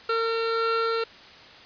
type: tone pair together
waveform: 45% pulse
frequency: 455.5 / 1365 Hz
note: A#4 / F6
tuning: -40 / -40 cents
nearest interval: octave + perfect fifth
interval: 1900 cents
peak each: -25 / -27 dBFS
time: 0.09-1.04 s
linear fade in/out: 5 ms
effects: white hiss -47 dBFS RMS until 1.65 s + resampled to 11025 Hz